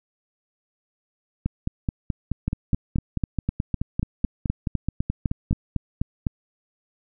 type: two click trains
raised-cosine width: 5 ms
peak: -11 / -10 dBFS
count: 20 / 16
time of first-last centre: 1.46-5.529 / 2.48-6.268 s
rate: 4.67 / 3.96 Hz
effects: none